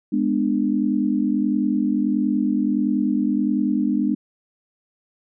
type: chord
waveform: sine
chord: G# diminished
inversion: none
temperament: just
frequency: 207.7 / 249.2 / 299 Hz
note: G#3 / B3 / D4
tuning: 0 / +16 / +31 cents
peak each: -22 dBFS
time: 0.12-4.15 s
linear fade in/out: 10 ms
effects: none